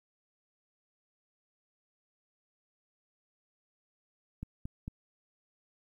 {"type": "click train", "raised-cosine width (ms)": 5, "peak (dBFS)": -26, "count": 3, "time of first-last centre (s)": [4.43, 4.879], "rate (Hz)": 4.45, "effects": ["11-bit"]}